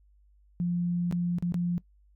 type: tone with dropouts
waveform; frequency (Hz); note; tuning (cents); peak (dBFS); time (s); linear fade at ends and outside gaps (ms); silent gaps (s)
sine; 174.61; F3; 0; -25; 0.6-1.78; 0; 1.112-1.125 / 1.385-1.425 / 1.522-1.543
effects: noise-tail reverb RT60 0.1 s tail -20 dB re dry + added 50 Hz sine -58 dBFS peak until 2.15 s

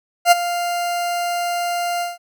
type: tone with ADSR envelope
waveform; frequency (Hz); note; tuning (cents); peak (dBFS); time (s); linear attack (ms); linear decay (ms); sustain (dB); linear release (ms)
40% pulse; 698.5; F5; 0; -5; 0.25-2.18; 65; 21; -14; 170
effects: none

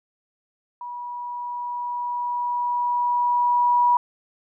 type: tone with level ramp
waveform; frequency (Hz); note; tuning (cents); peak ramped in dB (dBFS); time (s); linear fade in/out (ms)
sine; 970; B5; -31; -31 to -14; 0.81-3.97; 2
effects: none

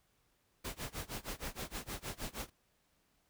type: noise with tremolo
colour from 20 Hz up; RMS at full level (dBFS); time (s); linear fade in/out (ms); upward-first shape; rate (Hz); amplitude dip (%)
pink; -40; 0.64-2.5; 10; sine; 6.4; 95
effects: pink hiss -75 dBFS RMS until 3.29 s

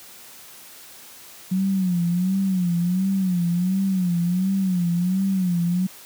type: tone with vibrato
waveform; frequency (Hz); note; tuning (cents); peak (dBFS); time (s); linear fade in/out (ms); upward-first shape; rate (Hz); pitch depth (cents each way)
sine; 182.6; F#3; -23; -18; 1.51-5.87; 10; sine; 1.4; 110
effects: white hiss -44 dBFS RMS until 6.05 s + high-pass 100 Hz 12 dB/octave

